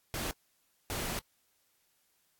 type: noise bursts at uneven times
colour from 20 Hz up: pink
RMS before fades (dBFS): -36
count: 2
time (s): 0.14-0.31 / 0.9-1.19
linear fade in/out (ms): 0
effects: white hiss -73 dBFS RMS until 2.39 s + AAC 64 kbps